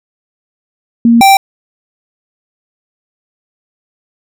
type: tone pair in turn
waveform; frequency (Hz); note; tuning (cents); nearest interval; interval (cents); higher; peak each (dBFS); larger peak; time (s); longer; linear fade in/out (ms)
sine / square; 233.2 / 781.7; A#3 / G5; +1 / -5; octave + major sixth; 2094; second; -3; neither; 1.05-1.21 / 1.21-1.37; neither; 2
effects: none